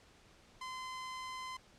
sawtooth tone, 1030 Hz, C6, 28 cents flat, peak -38 dBFS, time 0.61-1.57 s, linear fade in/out 5 ms, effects pink hiss -63 dBFS RMS until 1.78 s + low-pass 7000 Hz 12 dB/octave

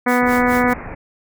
harmonic tone, 246.9 Hz, B3, in tune, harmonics 1 / 2 / 3 / 4 / 5 / 6 / 7 / 8 / 9, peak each -17 / -20 / -22 / -23 / -24 / -25 / -25 / -26 / -27 dBFS, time 0.06-0.74 s, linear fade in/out 10 ms
white noise with tremolo, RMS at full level -33 dBFS, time 0.08-0.73 s, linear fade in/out 0 ms, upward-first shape sine, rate 4.8 Hz, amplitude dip 100%
pink low-pass noise, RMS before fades -31 dBFS, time 0.21-0.95 s, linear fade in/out 10 ms, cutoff 2400 Hz, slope 96 dB/octave
clicks, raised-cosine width 2 ms, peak -16 dBFS, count 2, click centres 0.525 / 0.642 s
effects none

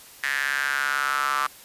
square tone with high-pass filter sweep, 69 Hz, C#2, 7 cents flat, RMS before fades -25 dBFS, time 0.23-1.47 s, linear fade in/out 5 ms, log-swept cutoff 1800 to 1200 Hz, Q 6.3, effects white hiss -47 dBFS RMS until 1.64 s + resampled to 32000 Hz

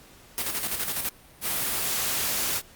white noise with tremolo, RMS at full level -27 dBFS, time 0.38-1.09 s, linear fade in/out 0 ms, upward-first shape square, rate 12 Hz, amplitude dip 50%
white noise, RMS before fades -27 dBFS, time 1.41-2.62 s, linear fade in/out 50 ms
effects pink hiss -52 dBFS RMS until 2.75 s + Opus 48 kbps

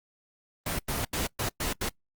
pink noise bursts at uneven times, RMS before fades -30 dBFS, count 6, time 0.66-0.79 / 0.88-1.05 / 1.13-1.27 / 1.39-1.49 / 1.6-1.73 / 1.81-1.89 s, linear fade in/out 5 ms, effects noise-tail reverb RT60 0.1 s tail -24 dB re dry + Opus 24 kbps

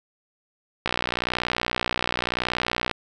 click train, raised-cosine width 0.3 ms, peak -7 dBFS, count 126, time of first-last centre 0.86-2.913 s, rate 60.9 Hz, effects none

